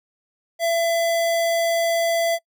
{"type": "tone", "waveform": "square", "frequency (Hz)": 671, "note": "E5", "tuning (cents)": 31, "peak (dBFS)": -19, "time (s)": [0.59, 2.39], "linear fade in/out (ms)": 50, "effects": ["noise-tail reverb RT60 0.1 s tail -24 dB re dry"]}